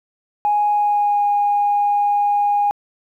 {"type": "tone with pitch glide", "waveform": "sine", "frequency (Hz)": [830.6, 819.6], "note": ["G#5", "G#5"], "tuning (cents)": [0, -23], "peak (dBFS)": -13, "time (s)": [0.45, 2.71], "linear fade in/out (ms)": 0, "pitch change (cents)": -23, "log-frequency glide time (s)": [0.7, 1.25], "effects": ["tanh soft clip ceiling -9 dBFS", "9-bit"]}